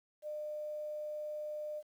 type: tone with quantisation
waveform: sine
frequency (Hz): 603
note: D5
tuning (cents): +46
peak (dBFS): -38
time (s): 0.22-1.83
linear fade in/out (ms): 50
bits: 11
effects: none